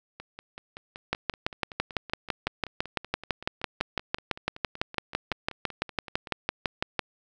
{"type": "two click trains", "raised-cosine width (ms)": 0.3, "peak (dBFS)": [-9, -24], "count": [36, 33], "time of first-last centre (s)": [[1.13, 6.993], [0.2, 6.272]], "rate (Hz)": [5.97, 5.27], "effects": []}